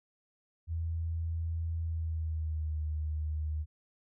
sine tone with pitch glide, 82.41 to 76.89 Hz, E2 to D#2, 0 to -20 cents, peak -31 dBFS, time 0.67-3.66 s, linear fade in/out 50 ms, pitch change -120 cents, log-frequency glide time 1.82-2.8 s, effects none

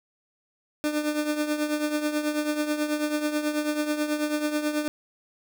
30% pulse tone with tremolo, 300 Hz, D4, 37 cents sharp, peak -19 dBFS, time 0.84-4.88 s, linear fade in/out 0 ms, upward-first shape triangle, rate 9.2 Hz, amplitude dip 70%, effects none

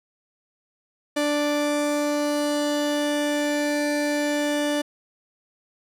45% pulse tone pair together, 293.6 / 587.3 Hz, D4 / D5, 0 / 0 cents, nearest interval octave, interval 1200 cents, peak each -24 dBFS, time 1.16-4.82 s, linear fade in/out 10 ms, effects low-pass 12000 Hz 12 dB/octave

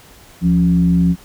sine tone with frequency modulation, 174.61 Hz, F3, in tune, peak -10 dBFS, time 0.41-1.16 s, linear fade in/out 50 ms, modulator 101 Hz, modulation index 0.51, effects pink hiss -44 dBFS RMS until 1.24 s

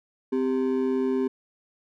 triangle ring-modulated tone, 326.7 Hz, E4, 15 cents flat, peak -17 dBFS, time 0.32-1.28 s, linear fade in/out 10 ms, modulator 68.1 Hz, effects none

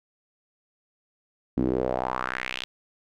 sawtooth tone with band-pass filter sweep, 63.3 Hz, B1, 43 cents sharp, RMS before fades -28 dBFS, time 1.57-2.64 s, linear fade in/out 0 ms, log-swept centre 260 to 3400 Hz, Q 3.2, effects none

